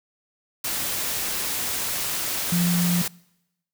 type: tone in noise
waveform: sine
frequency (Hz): 174.61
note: F3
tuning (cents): 0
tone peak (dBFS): -19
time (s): 2.52-3.02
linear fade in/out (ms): 5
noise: white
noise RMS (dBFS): -27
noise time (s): 0.64-3.08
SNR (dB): +5
effects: noise-tail reverb RT60 0.9 s tail -25 dB re dry